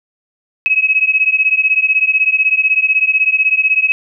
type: beating tone pair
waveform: sine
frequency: 2550 / 2566 Hz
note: D#7 / E7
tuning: +42 / -47 cents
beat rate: 16 Hz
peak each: -13 dBFS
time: 0.66-3.92 s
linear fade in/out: 0 ms
effects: none